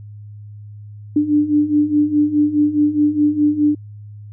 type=beating tone pair; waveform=sine; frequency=293.7 / 298.5 Hz; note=D4 / D4; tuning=0 / +28 cents; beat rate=4.8 Hz; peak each=-18 / -14 dBFS; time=1.16-3.75 s; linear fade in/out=5 ms; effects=added 104 Hz sine -33 dBFS peak until 4.32 s